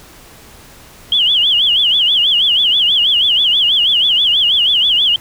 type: tone with vibrato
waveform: sine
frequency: 3136 Hz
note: G7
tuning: in tune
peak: -9 dBFS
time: 1.12-5.16 s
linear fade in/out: 2 ms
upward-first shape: sine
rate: 6.2 Hz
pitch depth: 180 cents each way
effects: pink hiss -40 dBFS RMS until 5.2 s